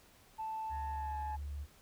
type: tone with pitch glide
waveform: sine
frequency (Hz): 880 to 854.5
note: A5 to G#5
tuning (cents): 0 to +49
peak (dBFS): -36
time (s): 0.38-1.37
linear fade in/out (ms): 20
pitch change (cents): -51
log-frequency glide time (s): 0.89-1.16
type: tone with vibrato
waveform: sine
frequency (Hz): 72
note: D2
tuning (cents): -34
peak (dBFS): -38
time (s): 0.69-1.67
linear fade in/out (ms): 50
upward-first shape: sine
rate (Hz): 14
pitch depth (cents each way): 19
effects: tanh soft clip ceiling -33 dBFS + pink hiss -63 dBFS RMS until 1.81 s